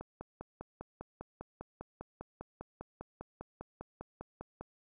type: click train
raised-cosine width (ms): 1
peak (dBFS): -29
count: 24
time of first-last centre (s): 0.01-4.61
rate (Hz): 5
effects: none